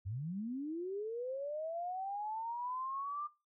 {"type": "linear sweep", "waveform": "sine", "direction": "up", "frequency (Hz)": [87.31, 1200], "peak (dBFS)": -37, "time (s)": [0.05, 3.28], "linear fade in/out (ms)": 20, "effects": ["noise-tail reverb RT60 0.3 s tail -21 dB re dry"]}